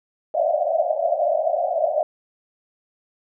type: band-pass noise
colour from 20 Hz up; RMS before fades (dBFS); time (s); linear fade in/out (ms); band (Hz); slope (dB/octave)
white; -21; 0.34-2.03; 2; 590 to 700; 96
effects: none

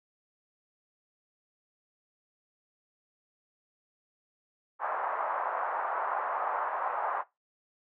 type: band-pass noise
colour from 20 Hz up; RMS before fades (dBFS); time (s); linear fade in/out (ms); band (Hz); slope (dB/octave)
white; -32; 4.79-7.24; 50; 680 to 1200; 24
effects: noise-tail reverb RT60 0.2 s tail -19 dB re dry + low-pass 2000 Hz 12 dB/octave

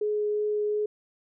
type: tone with vibrato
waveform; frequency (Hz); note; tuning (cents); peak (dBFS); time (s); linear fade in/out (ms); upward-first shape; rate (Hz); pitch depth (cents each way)
sine; 420; G#4; +19; -24; 0.01-0.86; 5; triangle; 2.8; 8
effects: none

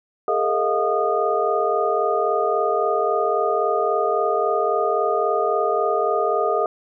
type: tone cluster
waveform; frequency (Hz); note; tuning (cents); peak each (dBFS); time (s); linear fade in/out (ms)
sine; 409.9 / 453.6 / 633 / 710 / 1228; G#4 / A#4 / D#5 / F5 / D#6; -23 / -47 / +30 / +28 / -23; -24; 0.28-6.66; 2
effects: none

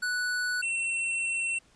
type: tone pair in turn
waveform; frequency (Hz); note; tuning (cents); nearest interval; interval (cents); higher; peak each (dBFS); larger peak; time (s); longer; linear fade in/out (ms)
square; 1480 / 2707; F#6 / E7; 0 / +45; minor seventh; 1045; second; -28; neither; 0.02-0.62 / 0.62-1.59; second; 10
effects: pink hiss -62 dBFS RMS until 1.75 s + resampled to 22050 Hz

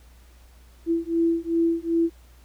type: beating tone pair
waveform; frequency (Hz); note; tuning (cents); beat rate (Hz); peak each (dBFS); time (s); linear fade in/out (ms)
sine; 332.1 / 334.7; E4 / E4; +13 / +26; 2.6; -23; 0.86-2.1; 50
effects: added 60 Hz sine -49 dBFS peak until 2.44 s + pink hiss -58 dBFS RMS until 2.44 s

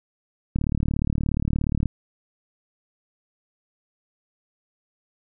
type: click train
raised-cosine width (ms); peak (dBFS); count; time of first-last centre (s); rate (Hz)
5; -11; 49; 0.56-1.857; 37
effects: none

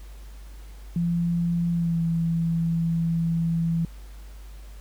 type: tone with pitch glide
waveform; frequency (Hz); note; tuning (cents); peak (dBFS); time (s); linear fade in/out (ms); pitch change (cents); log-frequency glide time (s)
sine; 171 to 166.23; F3 to E3; -36 to +15; -21; 0.96-3.85; 2; -49; 1.7-2
effects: added 50 Hz sine -39 dBFS peak until 4.8 s + pink hiss -54 dBFS RMS until 4.8 s

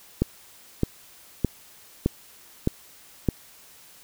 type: click train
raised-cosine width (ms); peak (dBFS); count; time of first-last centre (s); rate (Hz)
3; -7; 6; 0.22-3.287; 1.63
effects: white hiss -51 dBFS RMS until 4.03 s

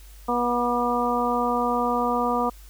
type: harmonic tone with a mistuned harmonic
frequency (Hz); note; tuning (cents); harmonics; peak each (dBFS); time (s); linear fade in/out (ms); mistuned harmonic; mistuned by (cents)
242.4; B3; -32; 1 / 2 / 3 / 4 / 5; -27 / -27 / -27 / -27 / -27; 0.28-2.5; 10; 5; -19
effects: added 50 Hz sine -43 dBFS peak until 2.69 s + white hiss -53 dBFS RMS until 2.69 s

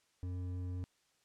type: tone with hard clipping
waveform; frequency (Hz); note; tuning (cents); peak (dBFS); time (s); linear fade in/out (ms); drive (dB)
sine; 90.5; F#2; -38; -39; 0.23-0.84; 0; 8
effects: white hiss -74 dBFS RMS until 1.24 s + low-pass 8000 Hz 12 dB/octave

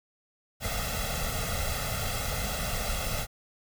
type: noise with comb filter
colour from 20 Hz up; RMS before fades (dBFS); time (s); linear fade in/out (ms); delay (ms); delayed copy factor
pink; -31; 0.6-3.27; 50; 1.5; +0.95
effects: none

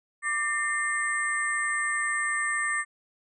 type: tone cluster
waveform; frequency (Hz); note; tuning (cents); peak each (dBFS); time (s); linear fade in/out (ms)
sine; 1177 / 1809 / 2096 / 8160; D6 / A6 / C7 / C9; +3 / +48 / +2 / -44; -32 / -27 / -33 / -36; 0.22-2.85; 50
effects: none

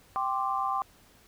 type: chord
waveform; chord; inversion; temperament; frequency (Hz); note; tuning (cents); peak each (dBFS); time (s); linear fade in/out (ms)
sine; G suspended fourth; none; equal; 784 / 1046.5 / 1174.7; G5 / C6 / D6; 0 / 0 / 0; -31; 0.16-0.82; 0
effects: pink hiss -59 dBFS RMS until 1.27 s

